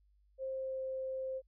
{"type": "tone with pitch glide", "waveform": "sine", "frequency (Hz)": [529, 525.3], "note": ["C5", "C5"], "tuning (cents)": [19, 7], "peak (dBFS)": -36, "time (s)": [0.38, 1.42], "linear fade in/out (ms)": 50, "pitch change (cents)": -12, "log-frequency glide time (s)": [0.49, 0.85], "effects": ["added 50 Hz sine -66 dBFS peak until 1.47 s"]}